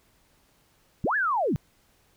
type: linear two-way sweep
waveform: sine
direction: up then down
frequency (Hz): 103.9 to 1760 to 103.9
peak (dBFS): -22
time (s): 1.04-1.56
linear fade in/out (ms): 0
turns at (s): 1.16
effects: pink hiss -64 dBFS RMS until 2.16 s